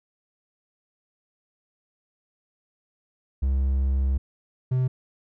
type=tone pair in turn; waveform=triangle; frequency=66.9 / 128.16 Hz; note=C2 / C3; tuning=+39 / -35 cents; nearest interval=major seventh; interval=1126 cents; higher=second; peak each=-18 dBFS; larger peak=neither; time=3.42-4.18 / 4.71-4.88 s; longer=first; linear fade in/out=10 ms; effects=none